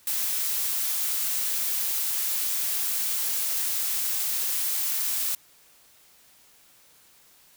blue noise, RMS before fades -27 dBFS, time 0.07-5.35 s, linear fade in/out 2 ms, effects white hiss -57 dBFS RMS until 7.56 s

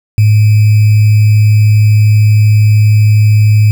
sine tone with sample-and-hold, 106.4 Hz, G#2, 42 cents sharp, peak -3 dBFS, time 0.18-3.71 s, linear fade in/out 0 ms, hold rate 2450 Hz, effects none

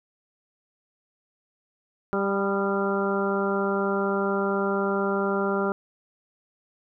harmonic tone with a mistuned harmonic, 197.3 Hz, G3, 11 cents sharp, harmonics 1 / 2 / 3 / 4 / 5 / 6 / 7, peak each -28 / -26 / -31 / -34 / -35 / -34 / -31 dBFS, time 2.13-5.72 s, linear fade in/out 0 ms, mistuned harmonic 6, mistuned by +41 cents, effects none

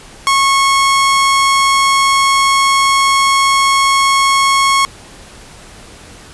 sawtooth tone, 1095 Hz, C#6, 22 cents flat, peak -5 dBFS, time 0.27-4.85 s, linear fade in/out 0 ms, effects pink hiss -37 dBFS RMS until 6.33 s + resampled to 24000 Hz

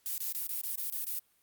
violet noise bursts, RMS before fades -35 dBFS, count 8, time 0.06-1.188 s, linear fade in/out 0 ms, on 120 ms, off 24 ms, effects white hiss -70 dBFS RMS until 1.42 s + Opus 48 kbps

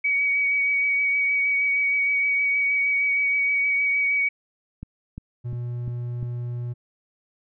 sine tone with vibrato, 2259 Hz, C#7, 32 cents sharp, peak -19 dBFS, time 0.04-4.29 s, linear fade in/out 10 ms, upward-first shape triangle, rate 6.4 Hz, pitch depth 20 cents each way
click train, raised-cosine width 5 ms, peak -22 dBFS, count 5, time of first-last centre 4.83-6.229 s, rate 2.86 Hz
triangle tone, 120.9 Hz, B2, 36 cents flat, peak -25 dBFS, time 5.44-6.74 s, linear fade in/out 20 ms
effects none

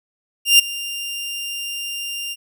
sawtooth tone with ADSR envelope, 2794 Hz, F7, in tune, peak -3 dBFS, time 0.45-2.36 s, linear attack 140 ms, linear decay 11 ms, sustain -19 dB, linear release 40 ms, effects none

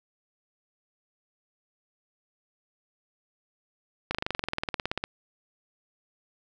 slowing click train, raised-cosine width 0.3 ms, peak -12 dBFS, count 20, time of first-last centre 4.11-5.039 s, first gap 37 ms, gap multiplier 1.03, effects none

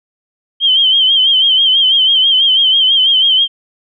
sine tone with vibrato, 3136 Hz, G7, in tune, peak -7 dBFS, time 0.6-3.48 s, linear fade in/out 50 ms, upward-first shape sine, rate 6.1 Hz, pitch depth 68 cents each way, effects none

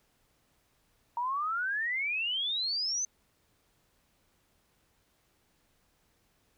sine exponential sweep, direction up, 930 to 6272 Hz, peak -29 dBFS, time 1.17-3.05 s, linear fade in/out 2 ms, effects pink hiss -71 dBFS RMS until 6.57 s

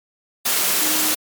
sine tone in noise, 309.5 Hz, D#4, 9 cents flat, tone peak -28 dBFS, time 0.81-1.14 s, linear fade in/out 10 ms, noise white, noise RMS -19 dBFS, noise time 0.45-1.15 s, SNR -12 dB, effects high-pass 200 Hz 12 dB/octave + MP3 96 kbps

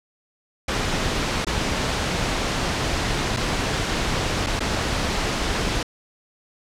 pink noise with dropouts, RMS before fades -23 dBFS, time 0.68-5.83 s, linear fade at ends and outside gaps 5 ms, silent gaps 1.448-1.467 / 3.365-3.369 / 4.464-4.468 / 4.595-4.604 s, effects low-pass 6000 Hz 12 dB/octave

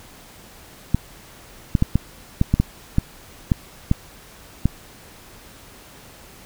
clicks, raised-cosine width 5 ms, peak -3 dBFS, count 11, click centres 0.946 / 1.752 / 1.824 / 1.956 / 2.414 / 2.54 / 2.6 / 2.984 / 3.518 / 3.914 / 4.656 s, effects pink hiss -45 dBFS RMS until 6.45 s

